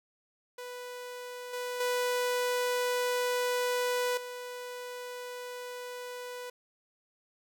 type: tone with level steps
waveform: sawtooth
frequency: 493.9 Hz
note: B4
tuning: in tune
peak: -36 / -30 / -24 / -35 dBFS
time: 0.58-6.5 s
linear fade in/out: 5 ms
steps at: 1.53 / 1.8 / 4.17 s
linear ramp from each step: 5 ms
effects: none